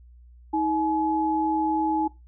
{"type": "tone pair together", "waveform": "sine", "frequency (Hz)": [318, 849], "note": ["D#4", "G#5"], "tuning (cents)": [38, 38], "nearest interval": "octave + perfect fourth", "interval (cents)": 1700, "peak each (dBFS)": [-24, -24], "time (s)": [0.53, 2.08], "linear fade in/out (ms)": 10, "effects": ["noise-tail reverb RT60 0.2 s tail -18 dB re dry", "added 60 Hz sine -47 dBFS peak until 2.27 s"]}